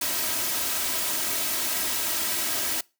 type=noise with comb filter; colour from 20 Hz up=white; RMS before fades=-27 dBFS; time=0.01-2.81 s; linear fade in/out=5 ms; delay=3.1 ms; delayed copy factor=+0.6; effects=noise-tail reverb RT60 0.3 s tail -25 dB re dry + high-pass 80 Hz 12 dB/octave

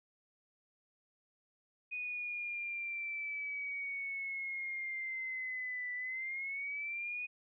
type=linear two-way sweep; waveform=sine; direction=down then up; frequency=2486 to 1975.5 to 2486 Hz; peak=-37 dBFS; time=1.91-7.27 s; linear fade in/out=20 ms; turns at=5.94 s; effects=none

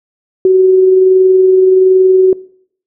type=tone with amplitude modulation; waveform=sine; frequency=374.9 Hz; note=F#4; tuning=23 cents sharp; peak=-3 dBFS; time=0.45-2.33 s; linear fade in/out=2 ms; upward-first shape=sine; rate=21.3 Hz; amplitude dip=25%; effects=noise-tail reverb RT60 0.6 s tail -21 dB re dry

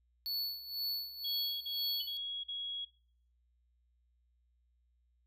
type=tone with tremolo; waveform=square; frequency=4435 Hz; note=C#8; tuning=in tune; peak=-33 dBFS; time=0.26-2.17 s; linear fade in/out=0 ms; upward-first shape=sine; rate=2 Hz; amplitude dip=75%
type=tone bursts; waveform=sine; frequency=3322 Hz; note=G#7; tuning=in tune; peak=-37 dBFS; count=4; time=1.24-2.852 s; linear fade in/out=10 ms; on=370 ms; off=44 ms
type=tone with exponential decay; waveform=sine; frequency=3018 Hz; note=F#7; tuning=34 cents sharp; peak=-38 dBFS; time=2-2.18 s; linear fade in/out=2 ms; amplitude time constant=39 ms
effects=noise-tail reverb RT60 0.6 s tail -21 dB re dry + added 60 Hz sine -70 dBFS peak until 5.26 s

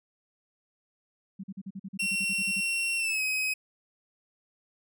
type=tone bursts; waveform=sine; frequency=193.3 Hz; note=G3; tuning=24 cents flat; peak=-35 dBFS; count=14; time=1.39-2.607 s; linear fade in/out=10 ms; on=47 ms; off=43 ms
type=tone with pitch glide; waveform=40% pulse; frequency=2729 to 2532 Hz; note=F7 to D#7; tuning=-41 to +30 cents; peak=-26 dBFS; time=1.99-3.54 s; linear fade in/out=10 ms; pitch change=-129 cents; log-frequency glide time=2.97-3.22 s
effects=none

